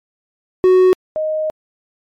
triangle / sine tone pair in turn, 370 / 622.3 Hz, F#4 / D#5, 0 / 0 cents, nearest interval major sixth, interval 900 cents, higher second, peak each -5 / -16 dBFS, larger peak first, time 0.64-0.93 / 1.16-1.5 s, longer second, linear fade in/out 0 ms, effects MP3 64 kbps

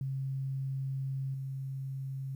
sine tone with level steps, 134.6 Hz, C3, 49 cents sharp, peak -32 / -35 dBFS, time 0.01-2.35 s, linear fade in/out 2 ms, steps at 1.34 s, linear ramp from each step 2 ms, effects 11-bit

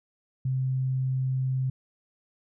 sine tone, 130.7 Hz, C3, 1 cent flat, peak -24 dBFS, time 0.45-1.7 s, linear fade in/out 5 ms, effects none

